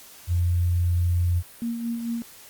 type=tone; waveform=sine; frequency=87.31 Hz; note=F2; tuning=in tune; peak=-19 dBFS; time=0.27-1.43 s; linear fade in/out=50 ms
type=tone with tremolo; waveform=sine; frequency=233.1 Hz; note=A#3; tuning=in tune; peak=-24 dBFS; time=1.62-2.22 s; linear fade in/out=0 ms; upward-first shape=sine; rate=4.5 Hz; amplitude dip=45%
effects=white hiss -47 dBFS RMS until 2.49 s + Opus 48 kbps